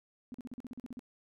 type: tone bursts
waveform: sine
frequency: 246.9 Hz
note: B3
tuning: in tune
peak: -40 dBFS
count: 11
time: 0.32-0.993 s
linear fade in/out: 0 ms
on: 23 ms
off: 42 ms
effects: none